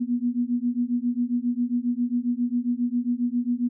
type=beating tone pair; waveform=sine; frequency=238.9 / 246.3 Hz; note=A#3 / B3; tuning=+43 / -5 cents; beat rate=7.4 Hz; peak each=-25 dBFS; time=0-3.69 s; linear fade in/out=20 ms; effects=none